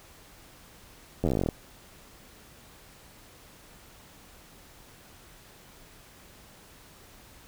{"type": "slowing click train", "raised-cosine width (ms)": 2, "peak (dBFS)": -13, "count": 15, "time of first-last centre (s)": [1.24, 1.488], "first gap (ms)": 11, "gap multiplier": 1.07, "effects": ["pink hiss -53 dBFS RMS until 7.47 s"]}